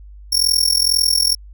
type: tone with amplitude modulation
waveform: sawtooth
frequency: 5500 Hz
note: F8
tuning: 27 cents flat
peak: -7 dBFS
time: 0.32-1.35 s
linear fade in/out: 10 ms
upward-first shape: sine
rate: 42.1 Hz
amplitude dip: 90%
effects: added 50 Hz sine -36 dBFS peak until 1.53 s